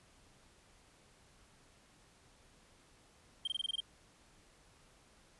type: tone bursts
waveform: triangle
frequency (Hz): 3173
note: G7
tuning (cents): +20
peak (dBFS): -32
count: 8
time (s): 3.45-3.804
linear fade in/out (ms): 5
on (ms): 25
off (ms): 22
effects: pink hiss -65 dBFS RMS until 5.39 s + resampled to 24000 Hz